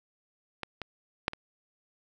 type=clicks; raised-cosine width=0.3 ms; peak=-18 / -20 / -9 / -23 dBFS; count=4; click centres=0.633 / 0.817 / 1.281 / 1.334 s; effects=none